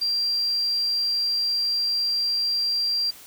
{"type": "tone", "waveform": "sine", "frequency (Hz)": 4738, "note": "D8", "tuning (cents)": 14, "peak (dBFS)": -21, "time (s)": [0.01, 3.11], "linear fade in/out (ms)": 10, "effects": ["white hiss -46 dBFS RMS until 3.26 s"]}